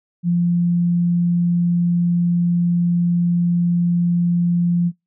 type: tone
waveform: sine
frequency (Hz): 173.5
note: F3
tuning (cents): -11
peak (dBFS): -14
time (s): 0.23-4.92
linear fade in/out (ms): 50
effects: noise-tail reverb RT60 0.2 s tail -25 dB re dry